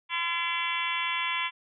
harmonic tone with a mistuned harmonic, 340.6 Hz, F4, 43 cents flat, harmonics 3 / 4 / 5 / 6 / 7 / 8 / 9 / 10, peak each -32 / -41 / -39 / -35 / -33 / -35 / -38 / -37 dBFS, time 0.09-1.51 s, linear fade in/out 50 ms, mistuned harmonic 7, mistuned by -50 cents, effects none

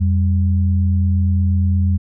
sine tone pair together, 87.22 / 195.8 Hz, F2 / G3, -2 / -2 cents, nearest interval octave + major second, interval 1400 cents, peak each -13 / -21 dBFS, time 0-1.98 s, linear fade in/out 20 ms, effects none

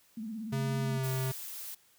sine tone with vibrato, 219.8 Hz, A3, 2 cents flat, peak -36 dBFS, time 0.17-0.98 s, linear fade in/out 5 ms, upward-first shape sine, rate 17 Hz, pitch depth 89 cents each way
square tone with pitch glide, 135.2 to 131.2 Hz, C#3 to C3, -43 to +5 cents, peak -31 dBFS, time 0.52-1.32 s, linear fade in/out 10 ms, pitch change -52 cents, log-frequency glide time 0.8-1.11 s
blue noise, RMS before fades -42 dBFS, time 1.03-1.75 s, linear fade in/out 10 ms
effects white hiss -65 dBFS RMS until 1.98 s

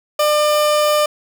30% pulse tone, 599 Hz, D5, 34 cents sharp, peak -10 dBFS, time 0.19-1.06 s, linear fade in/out 5 ms, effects none

